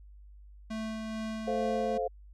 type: tone with tremolo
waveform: square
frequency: 220 Hz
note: A3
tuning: in tune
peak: -34 dBFS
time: 0.7-1.98 s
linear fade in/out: 10 ms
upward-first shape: sine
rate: 2.3 Hz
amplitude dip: 25%
type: chord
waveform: sine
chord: F major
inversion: first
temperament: just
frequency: 436.5 / 523.8 / 698.5 Hz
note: A4 / C5 / F5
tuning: -14 / +2 / 0 cents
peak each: -34 / -32 / -33 dBFS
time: 1.47-2.08 s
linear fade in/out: 10 ms
effects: added 50 Hz sine -49 dBFS peak until 2.33 s + low-pass 7000 Hz 12 dB/octave